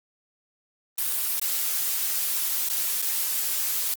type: noise with dropouts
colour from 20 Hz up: blue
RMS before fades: -26 dBFS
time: 0.98-3.94 s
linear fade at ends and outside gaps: 2 ms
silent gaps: 1.397-1.416 / 2.688-2.699 / 3.018-3.023 s
effects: Opus 32 kbps